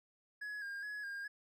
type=tone with vibrato; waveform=triangle; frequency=1648 Hz; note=G#6; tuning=14 cents flat; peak=-39 dBFS; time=0.41-1.28 s; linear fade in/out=10 ms; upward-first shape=square; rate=2.4 Hz; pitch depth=38 cents each way; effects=none